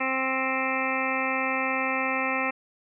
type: harmonic tone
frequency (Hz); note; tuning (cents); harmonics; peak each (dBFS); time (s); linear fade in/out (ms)
262.9; C4; +8; 1 / 2 / 3 / 4 / 5 / 7 / 8 / 9 / 10; -33 / -33 / -33 / -33 / -33 / -33 / -33 / -33 / -33; 0-2.51; 10
effects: none